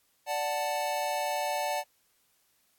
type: chord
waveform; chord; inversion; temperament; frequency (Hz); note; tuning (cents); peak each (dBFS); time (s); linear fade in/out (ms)
square; D major; none; equal; 587.3 / 740 / 880; D5 / F#5 / A5; 0 / 0 / 0; -34; 0.26-1.84; 50
effects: white hiss -70 dBFS RMS until 2.78 s + AAC 64 kbps